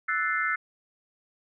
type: chord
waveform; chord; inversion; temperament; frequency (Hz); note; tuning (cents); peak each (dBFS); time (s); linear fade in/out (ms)
sine; F# half-diminished seventh; third; equal; 1318.5 / 1480 / 1760 / 2093; E6 / F#6 / A6 / C7; 0 / 0 / 0 / 0; -30; 0.08-0.56; 10
effects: none